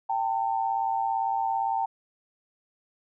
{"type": "tone pair together", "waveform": "sine", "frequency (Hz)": [784, 901.7], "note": ["G5", "A5"], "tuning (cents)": [0, 42], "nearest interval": "major second", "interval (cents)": 242, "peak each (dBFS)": -27, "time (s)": [0.09, 1.86], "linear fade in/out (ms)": 10, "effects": []}